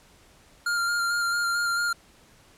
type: tone with vibrato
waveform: square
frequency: 1400 Hz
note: F6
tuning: 4 cents sharp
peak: -24 dBFS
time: 0.66-1.93 s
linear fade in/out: 5 ms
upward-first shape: square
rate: 4.5 Hz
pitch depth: 15 cents each way
effects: pink hiss -56 dBFS RMS until 2.57 s + low-pass 11000 Hz 12 dB/octave